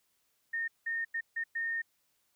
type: tone bursts at uneven times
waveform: sine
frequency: 1833 Hz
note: A#6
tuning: 30 cents flat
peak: -31 dBFS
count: 5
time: 0.53-0.68 / 0.86-1.05 / 1.14-1.21 / 1.36-1.44 / 1.55-1.82 s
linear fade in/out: 10 ms
effects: white hiss -75 dBFS RMS until 2.35 s